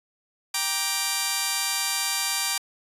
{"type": "chord", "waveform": "5% pulse", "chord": "G minor", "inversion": "none", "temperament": "just", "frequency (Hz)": [784, 940.8, 1176], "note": ["G5", "Bb5", "D6"], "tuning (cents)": [0, 16, 2], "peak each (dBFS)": -18, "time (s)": [0.54, 2.58], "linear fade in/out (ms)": 5, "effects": ["resampled to 32000 Hz"]}